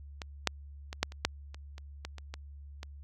clicks, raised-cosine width 0.2 ms, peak -21 / -8 / -22 / -9 / -30 / -8 / -29 / -30 / -21 / -28 / -23 / -24 dBFS, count 12, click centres 0.218 / 0.473 / 0.929 / 1.03 / 1.121 / 1.25 / 1.545 / 1.781 / 2.05 / 2.183 / 2.34 / 2.831 s, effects added 71 Hz sine -45 dBFS peak until 3.03 s

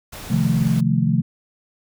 pink noise, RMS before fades -35 dBFS, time 0.12-0.81 s, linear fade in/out 10 ms
sine chord, F dominant seventh, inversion second, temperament equal, 130.81 / 155.56 / 174.61 / 220 Hz, C3 / Eb3 / F3 / A3, 0 / 0 / 0 / 0 cents, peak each -21 dBFS, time 0.3-1.22 s, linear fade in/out 10 ms
effects none

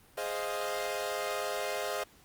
sawtooth chord, F minor seventh, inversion first, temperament equal, 415.3 / 523.3 / 622.3 / 698.5 Hz, Ab4 / C5 / Eb5 / F5, 0 / 0 / 0 / 0 cents, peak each -35 / -34 / -33 / -35 dBFS, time 0.17-2.04 s, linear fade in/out 10 ms, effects pink hiss -60 dBFS RMS until 2.24 s + Opus 32 kbps

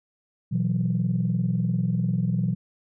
sine chord, B suspended fourth, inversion none, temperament equal with one note detuned, 121.77 / 164.81 / 185 Hz, B2 / E3 / F#3, -24 / 0 / 0 cents, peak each -25 dBFS, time 0.51-2.55 s, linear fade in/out 20 ms, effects tanh soft clip ceiling -14 dBFS

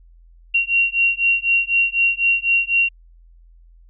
sine beating tone pair, 2749 / 2753 Hz, F7 / F7, -28 / -25 cents, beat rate 4 Hz, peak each -18 dBFS, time 0.54-2.89 s, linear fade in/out 10 ms, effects added 42 Hz sine -45 dBFS peak until 3.89 s

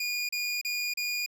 25% pulse tone bursts, 2436 Hz, D#7, 37 cents flat, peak -25 dBFS, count 4, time 0-1.262 s, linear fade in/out 5 ms, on 290 ms, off 34 ms, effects none

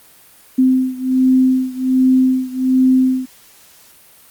sine beating tone pair, 258.2 / 259.5 Hz, C4 / C4, -23 / -14 cents, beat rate 1.3 Hz, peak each -13 / -15 dBFS, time 0.58-3.26 s, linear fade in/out 10 ms, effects white hiss -46 dBFS RMS until 4.3 s + Opus 32 kbps

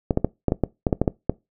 clicks, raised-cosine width 2 ms, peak -5 dBFS, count 11, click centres 0.108 / 0.174 / 0.246 / 0.483 / 0.521 / 0.637 / 0.868 / 0.928 / 1.016 / 1.078 / 1.296 s, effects noise-tail reverb RT60 0.2 s tail -21 dB re dry

